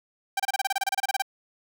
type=tone bursts; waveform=sawtooth; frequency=784 Hz; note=G5; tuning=in tune; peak=-19 dBFS; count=16; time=0.37-1.222 s; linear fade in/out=5 ms; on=27 ms; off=28 ms; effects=none